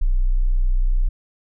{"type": "tone", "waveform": "sine", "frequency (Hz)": 31, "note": "B0", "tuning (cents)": 7, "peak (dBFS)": -14, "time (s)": [0.01, 1.09], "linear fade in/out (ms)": 10, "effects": []}